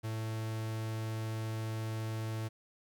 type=tone; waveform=45% pulse; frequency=110.7 Hz; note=A2; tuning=11 cents sharp; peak=-35 dBFS; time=0.03-2.49 s; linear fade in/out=20 ms; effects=11-bit